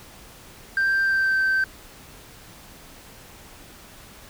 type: tone with pitch glide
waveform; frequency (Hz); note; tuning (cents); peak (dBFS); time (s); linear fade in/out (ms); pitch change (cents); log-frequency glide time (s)
sine; 1576 to 1552.5; G6 to G6; +9 to -17; -16; 0.77-1.64; 2; -26; 1.01-1.37
effects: tanh soft clip ceiling -17 dBFS + pink hiss -46 dBFS RMS until 4.29 s